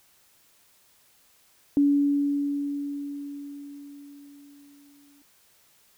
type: tone with exponential decay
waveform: sine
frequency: 285 Hz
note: C#4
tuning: 48 cents sharp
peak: -16 dBFS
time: 1.77-5.22 s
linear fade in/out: 1 ms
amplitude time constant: 750 ms
effects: white hiss -61 dBFS RMS until 5.97 s